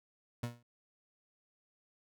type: tone with exponential decay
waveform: 30% pulse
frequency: 119.3 Hz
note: A#2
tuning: 41 cents sharp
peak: -30 dBFS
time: 0.43-0.63 s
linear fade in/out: 5 ms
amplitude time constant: 43 ms
effects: none